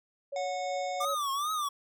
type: tone with tremolo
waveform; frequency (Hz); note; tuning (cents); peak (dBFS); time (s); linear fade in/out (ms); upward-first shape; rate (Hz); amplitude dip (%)
sine; 560; C#5; +18; -32; 0.32-1.15; 10; triangle; 2.8; 45
type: harmonic tone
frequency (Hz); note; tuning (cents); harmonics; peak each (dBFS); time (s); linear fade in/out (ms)
731; F#5; -21; 1 / 3 / 5 / 7 / 9 / 10; -33 / -43 / -47 / -50 / -52 / -53; 0.36-1.05; 2
type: tone with vibrato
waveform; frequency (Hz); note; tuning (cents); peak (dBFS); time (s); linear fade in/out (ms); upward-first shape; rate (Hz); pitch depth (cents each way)
square; 1174.7; D6; 0; -30; 1-1.69; 10; triangle; 2.4; 160
effects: none